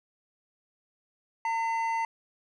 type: tone pair together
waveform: triangle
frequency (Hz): 910 / 2027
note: A#5 / B6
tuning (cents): -42 / +45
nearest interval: octave + major second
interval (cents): 1387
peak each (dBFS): -25 / -34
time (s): 1.45-2.05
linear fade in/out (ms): 2
effects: resampled to 22050 Hz